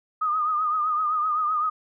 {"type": "tone with vibrato", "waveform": "sine", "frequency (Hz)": 1236, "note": "D#6", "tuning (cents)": -12, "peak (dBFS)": -21, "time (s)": [0.21, 1.7], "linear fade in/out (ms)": 10, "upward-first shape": "triangle", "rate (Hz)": 7.8, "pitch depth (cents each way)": 71, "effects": []}